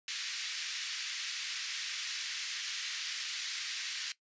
white band-pass noise, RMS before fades -39 dBFS, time 0.08-4.12 s, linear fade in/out 2 ms, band 1700 to 5900 Hz, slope 24 dB/octave, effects noise-tail reverb RT60 0.1 s tail -17 dB re dry + resampled to 16000 Hz

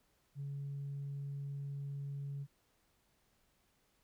sine tone, 140.5 Hz, C#3, 24 cents sharp, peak -38 dBFS, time 0.35-2.47 s, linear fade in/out 50 ms, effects tanh soft clip ceiling -36 dBFS + pink hiss -75 dBFS RMS until 4.03 s

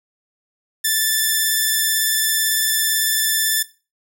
5% pulse tone with vibrato, 1760 Hz, A6, in tune, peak -6 dBFS, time 0.84-3.63 s, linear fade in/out 10 ms, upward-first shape sine, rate 18 Hz, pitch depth 17 cents each way, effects noise-tail reverb RT60 0.3 s tail -17 dB re dry

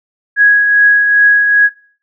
sine tone with tremolo, 1661.2 Hz, G#6, in tune, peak -3 dBFS, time 0.36-1.7 s, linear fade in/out 50 ms, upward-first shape triangle, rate 2.5 Hz, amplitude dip 45%, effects noise-tail reverb RT60 0.5 s tail -20 dB re dry

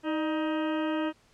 harmonic tone with a mistuned harmonic, 314.3 Hz, D#4, 18 cents sharp, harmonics 1 / 2 / 3 / 4 / 5 / 6 / 8 / 9 / 10, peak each -28 / -34 / -38 / -40 / -42 / -44 / -46 / -47 / -48 dBFS, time 0.03-1.13 s, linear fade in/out 50 ms, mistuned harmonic 2, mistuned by -60 cents, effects pink hiss -63 dBFS RMS until 1.33 s + low-pass 8000 Hz 12 dB/octave

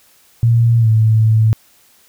sine tone with pitch glide, 116.6 to 110.31 Hz, A#2 to A2, +1 to +5 cents, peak -8 dBFS, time 0.43-1.53 s, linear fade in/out 0 ms, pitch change -96 cents, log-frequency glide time 0.79-0.88 s, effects white hiss -51 dBFS RMS until 2.08 s

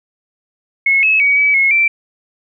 sine tone with pitch steps, 2181 / 2585 / 2259 / 2287 / 2173 / 2342 Hz, C#7 / E7 / C#7 / D7 / C#7 / D7, -29 / -34 / +32 / -47 / -35 / -5 cents, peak -9 dBFS, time 0.86-1.88 s, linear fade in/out 5 ms, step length 170 ms, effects none

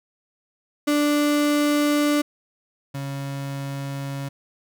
35% pulse tone pair in turn, 293.7 / 138.61 Hz, D4 / C#3, 0 / 0 cents, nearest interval octave + minor second, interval 1300 cents, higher first, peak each -16 / -26 dBFS, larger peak first, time 0.87-2.22 / 2.94-4.29 s, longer neither, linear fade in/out 10 ms, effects none

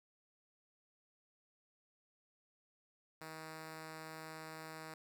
5% pulse tone, 158.7 Hz, D#3, 35 cents sharp, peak -36 dBFS, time 3.21-4.94 s, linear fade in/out 2 ms, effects none

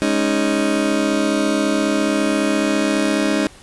30% pulse chord, Ab suspended fourth, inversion none, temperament just, 207.7 / 276.9 / 311.5 Hz, Ab3 / Db4 / Eb4, 0 / -2 / +2 cents, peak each -19 / -18 / -17 dBFS, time 0.02-3.47 s, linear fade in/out 0 ms, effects pink hiss -44 dBFS RMS until 3.62 s + resampled to 24000 Hz

